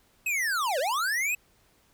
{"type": "linear two-way sweep", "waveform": "square", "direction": "down then up", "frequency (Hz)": [2608, 484.4, 2608], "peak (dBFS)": -26, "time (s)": [0.26, 1.35], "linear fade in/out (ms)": 5, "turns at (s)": 0.79, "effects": ["pink hiss -64 dBFS RMS until 1.93 s"]}